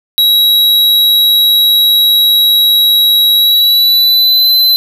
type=tone with pitch glide; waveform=square; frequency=3865 to 4045 Hz; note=B7 to B7; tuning=-38 to +41 cents; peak=-6 dBFS; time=0.18-4.76 s; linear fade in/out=0 ms; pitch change=+79 cents; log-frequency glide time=3.35-4.5 s; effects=none